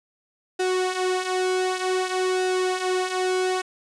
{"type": "tone with flanger", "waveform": "sawtooth", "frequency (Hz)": 370, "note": "F#4", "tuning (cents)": 0, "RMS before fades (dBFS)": -24, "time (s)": [0.59, 3.62], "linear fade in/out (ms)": 10, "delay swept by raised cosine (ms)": [0.92, 6.52], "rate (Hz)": 0.54, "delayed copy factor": -0.6, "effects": ["resampled to 22050 Hz", "9-bit"]}